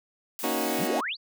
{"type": "noise", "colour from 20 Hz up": "blue", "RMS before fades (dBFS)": -36, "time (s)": [0.39, 0.87], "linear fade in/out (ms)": 0}
{"type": "chord", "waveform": "20% pulse", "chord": "D# minor seventh", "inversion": "second", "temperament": "equal", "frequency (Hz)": [233.1, 277.2, 311.1, 370], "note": ["A#3", "C#4", "D#4", "F#4"], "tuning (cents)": [0, 0, 0, 0], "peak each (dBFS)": -27, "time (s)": [0.43, 1.01], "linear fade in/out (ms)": 10}
{"type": "exponential sweep", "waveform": "sine", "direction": "up", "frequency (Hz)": [115.7, 4892], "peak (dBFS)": -28, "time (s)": [0.78, 1.17], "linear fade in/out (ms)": 50}
{"effects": []}